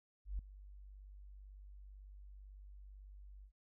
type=tone with ADSR envelope; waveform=sine; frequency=49 Hz; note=G1; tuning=in tune; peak=-35 dBFS; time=0.25-3.52 s; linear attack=140 ms; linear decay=3 ms; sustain=-17 dB; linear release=84 ms; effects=none